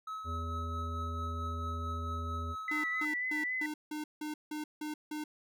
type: tone with tremolo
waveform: triangle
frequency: 1287 Hz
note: E6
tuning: 42 cents flat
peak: -35 dBFS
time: 0.07-3.05 s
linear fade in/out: 5 ms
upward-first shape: triangle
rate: 4.5 Hz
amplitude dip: 45%
type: harmonic tone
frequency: 82.41 Hz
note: E2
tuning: in tune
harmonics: 1 / 3 / 5 / 7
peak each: -36 / -46 / -50 / -53 dBFS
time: 0.24-2.56 s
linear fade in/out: 50 ms
type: tone with vibrato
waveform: sine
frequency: 1997 Hz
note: B6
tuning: 19 cents sharp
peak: -32 dBFS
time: 2.68-3.66 s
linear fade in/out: 2 ms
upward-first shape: sine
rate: 3.7 Hz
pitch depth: 32 cents each way
type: tone bursts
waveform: square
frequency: 303.2 Hz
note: D#4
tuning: 45 cents flat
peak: -37 dBFS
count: 9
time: 2.71-5.24 s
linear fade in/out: 5 ms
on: 130 ms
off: 170 ms
effects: none